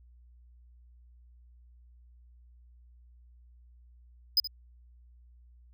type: tone with echo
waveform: square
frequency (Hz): 5010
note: D#8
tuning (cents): +11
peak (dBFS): -21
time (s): 4.37-4.4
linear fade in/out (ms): 2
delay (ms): 73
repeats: 1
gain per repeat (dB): -13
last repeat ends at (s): 4.473
effects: added 60 Hz sine -54 dBFS peak until 5.73 s